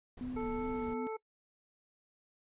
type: noise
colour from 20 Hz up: brown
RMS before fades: -47 dBFS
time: 0.17-0.94 s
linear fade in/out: 5 ms
type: tone with vibrato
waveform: sine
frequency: 246.9 Hz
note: B3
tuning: in tune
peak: -37 dBFS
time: 0.21-1.07 s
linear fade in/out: 0 ms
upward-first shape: sine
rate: 2.6 Hz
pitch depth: 41 cents each way
type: harmonic tone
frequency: 440.2 Hz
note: A4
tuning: 1 cent sharp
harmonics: 1 / 2 / 3 / 5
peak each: -37 / -43 / -47 / -51 dBFS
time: 0.36-1.17 s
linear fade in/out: 10 ms
effects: noise-tail reverb RT60 0.1 s tail -22 dB re dry + resampled to 8000 Hz